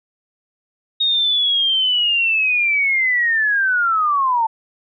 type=linear sweep; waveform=sine; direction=down; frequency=3740 to 880 Hz; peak=-14 dBFS; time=1-4.47 s; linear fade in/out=10 ms; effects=none